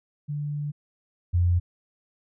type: tone pair in turn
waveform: sine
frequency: 146.83 / 87.86 Hz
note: D3 / F2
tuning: 0 / +11 cents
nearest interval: major sixth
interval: 889 cents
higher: first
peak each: -27 / -18 dBFS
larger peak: second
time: 0.28-0.72 / 1.33-1.6 s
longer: first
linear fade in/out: 20 ms
effects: none